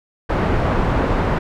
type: low-pass noise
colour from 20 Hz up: pink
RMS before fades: -18 dBFS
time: 0.29-1.39 s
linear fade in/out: 10 ms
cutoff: 1300 Hz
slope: 12 dB/octave
effects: none